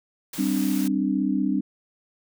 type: noise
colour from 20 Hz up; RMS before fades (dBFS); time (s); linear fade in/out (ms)
white; -36; 0.33-0.88; 5
type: chord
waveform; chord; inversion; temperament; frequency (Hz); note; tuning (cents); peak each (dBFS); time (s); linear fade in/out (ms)
sine; G suspended fourth; none; equal with one note detuned; 196 / 261.6 / 297.4; G3 / C4 / D4; 0 / 0 / +22; -25; 0.38-1.61; 10
effects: none